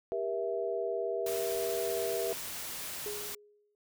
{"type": "chord", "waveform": "sine", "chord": "E diminished", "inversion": "first", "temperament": "just", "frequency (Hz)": [395.6, 474.7, 659.3], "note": ["G4", "Bb4", "E5"], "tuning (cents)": [16, 31, 0], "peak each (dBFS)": -35, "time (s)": [0.12, 2.33], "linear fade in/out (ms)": 0}
{"type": "noise", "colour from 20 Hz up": "white", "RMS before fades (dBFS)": -40, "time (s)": [1.26, 3.35], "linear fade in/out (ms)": 5}
{"type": "tone with exponential decay", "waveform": "sine", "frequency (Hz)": 415.3, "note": "G#4", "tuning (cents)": 0, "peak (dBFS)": -35, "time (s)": [3.06, 3.75], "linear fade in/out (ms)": 1, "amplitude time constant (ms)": 150}
{"effects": []}